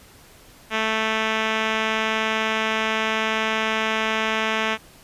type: tone with low-pass filter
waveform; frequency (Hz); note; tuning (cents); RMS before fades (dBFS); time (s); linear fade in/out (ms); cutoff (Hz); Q
5% pulse; 219.8; A3; -2; -23; 0.7-4.78; 50; 3500; 1.4
effects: pink hiss -49 dBFS RMS until 5.03 s + resampled to 32000 Hz